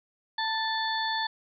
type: harmonic tone with a mistuned harmonic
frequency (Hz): 880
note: A5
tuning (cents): 0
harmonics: 1 / 2 / 4 / 5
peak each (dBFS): -30 / -32 / -34 / -35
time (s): 0.38-1.27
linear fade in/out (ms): 5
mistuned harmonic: 1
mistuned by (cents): +19
effects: none